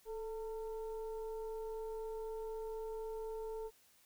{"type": "tone with frequency modulation", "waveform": "sine", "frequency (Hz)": 440, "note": "A4", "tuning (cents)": 0, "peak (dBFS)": -40, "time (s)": [0.05, 3.71], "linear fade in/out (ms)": 50, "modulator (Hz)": 462, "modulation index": 0.6, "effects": ["white hiss -68 dBFS RMS until 4.05 s"]}